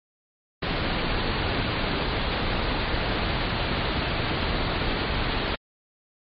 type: low-pass noise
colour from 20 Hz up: pink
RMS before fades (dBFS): -26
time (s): 0.62-5.56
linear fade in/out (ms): 10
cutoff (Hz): 4500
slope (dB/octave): 96
effects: MP3 32 kbps